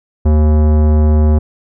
sine tone with tanh clipping, 76.3 Hz, D#2, 33 cents flat, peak -9 dBFS, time 0.25-1.39 s, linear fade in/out 10 ms, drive 18 dB, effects none

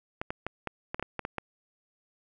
clicks, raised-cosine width 0.5 ms, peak -17 dBFS, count 10, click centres 0.215 / 0.305 / 0.466 / 0.673 / 0.945 / 0.996 / 1.026 / 1.193 / 1.251 / 1.383 s, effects none

